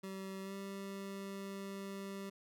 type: tone with pitch glide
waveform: 25% pulse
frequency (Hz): 192.2 to 196.35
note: G3 to G3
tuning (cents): -34 to +3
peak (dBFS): -39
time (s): 0.03-2.3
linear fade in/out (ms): 10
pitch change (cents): +37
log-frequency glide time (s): 0.42-0.54
effects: none